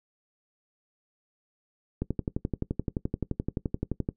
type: click train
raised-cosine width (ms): 3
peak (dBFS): -15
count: 25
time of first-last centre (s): 2.02-4.089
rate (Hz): 11.6
effects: noise-tail reverb RT60 0.1 s tail -19 dB re dry